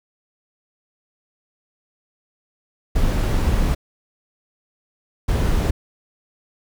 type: noise bursts at uneven times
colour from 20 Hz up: brown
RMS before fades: -18 dBFS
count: 2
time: 2.95-3.75 / 5.28-5.71 s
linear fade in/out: 10 ms
effects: none